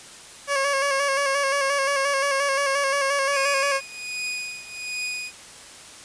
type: tone with vibrato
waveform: 15% pulse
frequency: 554.4 Hz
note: C#5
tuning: in tune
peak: -14 dBFS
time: 0.47-3.81 s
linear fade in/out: 50 ms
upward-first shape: square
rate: 5.7 Hz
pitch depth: 36 cents each way
type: tone with tremolo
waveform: sawtooth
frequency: 2479 Hz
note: D#7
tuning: 7 cents flat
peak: -22 dBFS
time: 3.31-5.32 s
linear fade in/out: 50 ms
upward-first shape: triangle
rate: 1.3 Hz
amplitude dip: 85%
effects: white hiss -43 dBFS RMS until 6.04 s + resampled to 22050 Hz